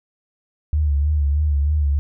sine tone with vibrato, 73.42 Hz, D2, in tune, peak -15 dBFS, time 0.73-1.99 s, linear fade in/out 0 ms, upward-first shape sine, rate 3.2 Hz, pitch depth 69 cents each way, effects none

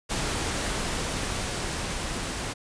pink noise with level ramp, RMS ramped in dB -28 to -32 dBFS, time 0.09-2.54 s, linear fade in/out 20 ms, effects resampled to 22050 Hz

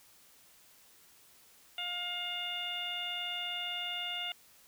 harmonic tone, 709 Hz, F5, 26 cents sharp, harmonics 1 / 2 / 3 / 4 / 5, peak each -45 / -46 / -43 / -37 / -42 dBFS, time 1.78-4.32 s, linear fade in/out 2 ms, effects white hiss -61 dBFS RMS until 4.67 s

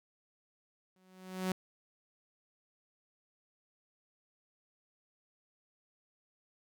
sawtooth tone with exponential growth, 186 Hz, F#3, 9 cents sharp, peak -26 dBFS, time 0.96-1.52 s, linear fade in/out 2 ms, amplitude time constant 120 ms, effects none

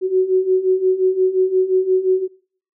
sine beating tone pair, 370 / 375.7 Hz, F#4 / F#4, 0 / +26 cents, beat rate 5.7 Hz, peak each -18 / -15 dBFS, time 0.01-2.28 s, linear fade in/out 50 ms, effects noise-tail reverb RT60 0.5 s tail -22 dB re dry

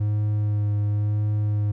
triangle tone with vibrato, 104.4 Hz, G#2, 10 cents sharp, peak -18 dBFS, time 0-1.72 s, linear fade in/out 10 ms, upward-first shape sine, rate 0.96 Hz, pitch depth 15 cents each way, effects none

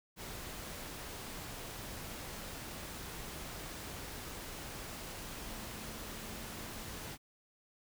sine tone in noise, 220 Hz, A3, in tune, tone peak -53 dBFS, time 5.43-6.92 s, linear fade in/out 50 ms, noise pink, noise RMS -45 dBFS, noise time 0.16-7.18 s, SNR -11 dB, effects none

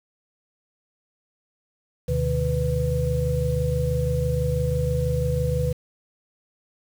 sine tone cluster, 75.2 / 126.4 / 152.5 / 496 Hz, D2 / B2 / D#3 / B4, +42 / +41 / -34 / +7 cents, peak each -26 dBFS, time 2.08-5.73 s, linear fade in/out 10 ms, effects 7-bit

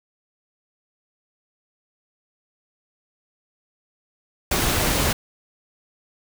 pink noise, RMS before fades -21 dBFS, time 4.51-5.13 s, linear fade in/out 5 ms, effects none

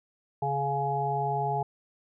harmonic tone, 140 Hz, C#3, 18 cents sharp, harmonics 1 / 3 / 5 / 6, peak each -32 / -34 / -32 / -29 dBFS, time 0.42-1.63 s, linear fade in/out 5 ms, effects none

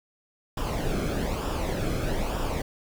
brown noise with flanger, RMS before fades -28 dBFS, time 0.57-2.62 s, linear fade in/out 5 ms, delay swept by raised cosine 0.47 to 1.09 ms, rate 1.1 Hz, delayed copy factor -0.6, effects none

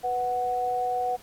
sine tone pair together, 493.9 / 740 Hz, B4 / F#5, 0 / 0 cents, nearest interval perfect fifth, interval 700 cents, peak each -31 / -25 dBFS, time 0.03-1.17 s, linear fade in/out 20 ms, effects pink hiss -52 dBFS RMS until 1.22 s + AAC 64 kbps

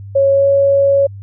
sine tone with pitch glide, 550 to 555.4 Hz, C#5 to C#5, -14 to +3 cents, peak -8 dBFS, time 0.15-1.07 s, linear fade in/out 10 ms, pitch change +17 cents, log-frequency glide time 0.31-0.47 s, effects added 99 Hz sine -28 dBFS peak until 1.22 s

